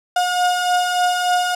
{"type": "beating tone pair", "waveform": "35% pulse", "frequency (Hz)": [716, 719.4], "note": ["F5", "F#5"], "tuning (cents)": [43, -49], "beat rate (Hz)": 3.4, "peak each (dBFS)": [-22, -15], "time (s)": [0.16, 1.55], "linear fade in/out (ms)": 5, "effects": ["low-pass 10000 Hz 12 dB/octave"]}